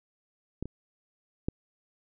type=clicks; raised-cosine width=3 ms; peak=-20 / -25 / -15 dBFS; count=3; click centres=0.626 / 0.656 / 1.485 s; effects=none